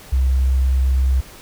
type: tone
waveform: sine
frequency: 65.41 Hz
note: C2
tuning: in tune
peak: -13 dBFS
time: 0.12-1.21 s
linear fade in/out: 10 ms
effects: pink hiss -41 dBFS RMS until 1.41 s